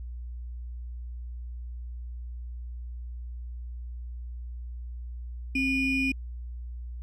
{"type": "ring-modulated tone", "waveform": "triangle", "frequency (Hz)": 1356, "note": "E6", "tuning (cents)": 49, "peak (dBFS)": -19, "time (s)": [5.55, 6.12], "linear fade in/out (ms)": 5, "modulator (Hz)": 1090, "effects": ["added 60 Hz sine -35 dBFS peak until 7.02 s"]}